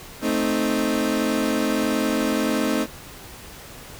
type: chord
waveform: 30% pulse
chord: A diminished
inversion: none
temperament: equal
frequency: 220 / 261.6 / 311.1 Hz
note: A3 / C4 / Eb4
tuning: 0 / 0 / 0 cents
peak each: -22 dBFS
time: 0.21-2.87 s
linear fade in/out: 50 ms
effects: pink hiss -41 dBFS RMS until 3.99 s

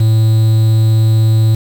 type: tone with quantisation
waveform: triangle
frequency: 110.5 Hz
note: A2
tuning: 8 cents sharp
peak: -5 dBFS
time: 0-1.55 s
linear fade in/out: 5 ms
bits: 5
effects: none

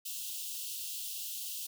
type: high-pass noise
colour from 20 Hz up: white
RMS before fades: -40 dBFS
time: 0.05-1.67 s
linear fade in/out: 10 ms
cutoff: 2700 Hz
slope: 96 dB/octave
effects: none

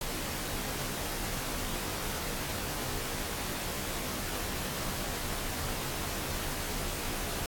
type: noise with comb filter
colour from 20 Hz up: pink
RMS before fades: -35 dBFS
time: 0.01-7.46 s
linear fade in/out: 2 ms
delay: 18 ms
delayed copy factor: -0.9
effects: AAC 64 kbps

